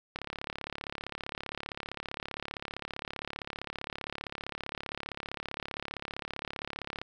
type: click train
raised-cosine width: 0.3 ms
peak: -20 dBFS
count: 243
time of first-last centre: 0.16-7.016 s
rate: 35.3 Hz
effects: 10-bit